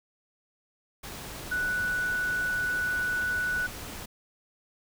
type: tone in noise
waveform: sine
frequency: 1480 Hz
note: F#6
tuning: in tune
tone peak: -26 dBFS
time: 1.51-3.67 s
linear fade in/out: 10 ms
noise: pink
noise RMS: -40 dBFS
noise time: 1.03-4.06 s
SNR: +11 dB
effects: none